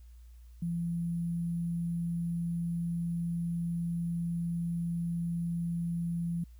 sine tone with sample-and-hold, 170.1 Hz, F3, 45 cents flat, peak -30 dBFS, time 0.62-6.44 s, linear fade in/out 5 ms, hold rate 11025 Hz, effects added 59 Hz sine -49 dBFS peak until 6.59 s + white hiss -71 dBFS RMS until 6.59 s

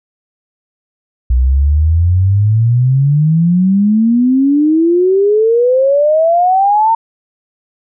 sine exponential sweep, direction up, 60.2 to 918 Hz, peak -7 dBFS, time 1.3-6.95 s, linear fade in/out 5 ms, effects none

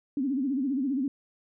sine tone with vibrato, 269 Hz, C4, 48 cents sharp, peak -25 dBFS, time 0.17-1.08 s, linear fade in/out 2 ms, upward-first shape sine, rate 15 Hz, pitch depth 140 cents each way, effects none

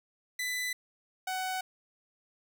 sawtooth tone pair in turn, 1997 / 748 Hz, B6 / F#5, +19 / +19 cents, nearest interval octave + perfect fourth, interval 1700 cents, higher first, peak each -28 dBFS, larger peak neither, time 0.39-0.73 / 1.27-1.61 s, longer neither, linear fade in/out 5 ms, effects none

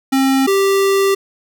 square tone pair in turn, 268 / 392 Hz, C4 / G4, +42 / 0 cents, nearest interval perfect fifth, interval 658 cents, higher second, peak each -12 dBFS, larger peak neither, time 0.12-0.47 / 0.47-1.15 s, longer second, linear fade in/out 10 ms, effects none

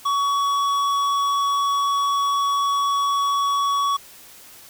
sine tone with tanh clipping, 1126 Hz, C#6, 27 cents sharp, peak -20 dBFS, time 0.05-3.97 s, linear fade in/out 10 ms, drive 12 dB, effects white hiss -45 dBFS RMS until 4.69 s

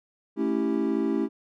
triangle chord, A dominant seventh, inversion none, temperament equal, 220 / 277.2 / 329.6 / 392 Hz, A3 / C#4 / E4 / G4, 0 / 0 / 0 / 0 cents, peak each -27 / -26 / -26 / -28 dBFS, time 0.36-1.29 s, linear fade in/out 50 ms, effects none

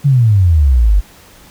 sine exponential sweep, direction down, 146.83 to 46.25 Hz, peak -6 dBFS, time 0.04-1.01 s, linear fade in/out 20 ms, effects pink hiss -42 dBFS RMS until 1.5 s

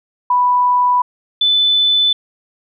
sine tone pair in turn, 987.8 / 3505 Hz, B5 / A7, 0 / -7 cents, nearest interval octave + minor seventh, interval 2193 cents, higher second, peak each -10 dBFS, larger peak neither, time 0.3-1.02 / 1.41-2.13 s, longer neither, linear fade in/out 5 ms, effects none

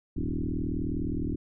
sine tone with frequency modulation, 130.81 Hz, C3, in tune, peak -27 dBFS, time 0.16-1.36 s, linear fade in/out 10 ms, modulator 39.5 Hz, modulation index 5.1, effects none

